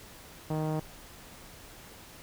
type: tone with low-pass filter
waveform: sawtooth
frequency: 155.56 Hz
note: D#3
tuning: in tune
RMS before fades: -31 dBFS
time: 0.5-0.8 s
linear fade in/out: 5 ms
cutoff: 810 Hz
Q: 1.5
effects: pink hiss -50 dBFS RMS until 2.22 s